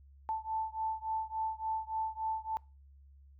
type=beating tone pair; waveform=sine; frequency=880 / 883.5 Hz; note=A5 / A5; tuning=0 / +7 cents; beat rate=3.5 Hz; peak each=-36 / -37 dBFS; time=0.29-2.57 s; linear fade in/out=0 ms; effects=noise-tail reverb RT60 0.3 s tail -24 dB re dry + added 69 Hz sine -55 dBFS peak until 3.39 s